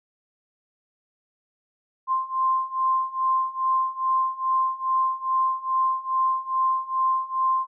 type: beating tone pair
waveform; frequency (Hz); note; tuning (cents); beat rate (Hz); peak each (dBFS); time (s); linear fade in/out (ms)
sine; 1046.5 / 1048.9; C6 / C6; 0 / +4; 2.4; -25 / -23; 2.07-7.67; 50
effects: none